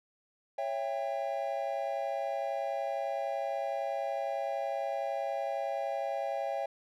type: chord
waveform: triangle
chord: C# diminished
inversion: none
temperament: just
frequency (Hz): 554.4 / 665.2 / 798.3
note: C#5 / E5 / G5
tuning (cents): 0 / +16 / +31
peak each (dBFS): -34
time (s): 0.58-6.66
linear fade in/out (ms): 5
effects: none